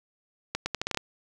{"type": "accelerating click train", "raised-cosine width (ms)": 0.2, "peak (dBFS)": -11, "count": 8, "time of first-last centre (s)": [0.55, 0.973], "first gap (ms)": 110, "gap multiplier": 0.79, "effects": []}